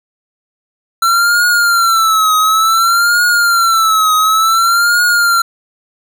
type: tone with vibrato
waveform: square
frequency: 1348 Hz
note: E6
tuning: 38 cents sharp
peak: -9 dBFS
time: 1.02-5.42 s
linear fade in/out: 5 ms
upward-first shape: triangle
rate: 0.56 Hz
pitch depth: 120 cents each way
effects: none